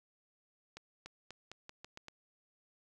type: accelerating click train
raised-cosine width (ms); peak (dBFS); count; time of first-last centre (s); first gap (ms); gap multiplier
0.2; -30; 8; 0.77-2.084; 290; 0.85
effects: 12-bit